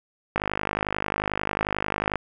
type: click train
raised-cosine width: 0.5 ms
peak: -9 dBFS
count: 93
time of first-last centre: 0.36-2.157 s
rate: 51.2 Hz
effects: none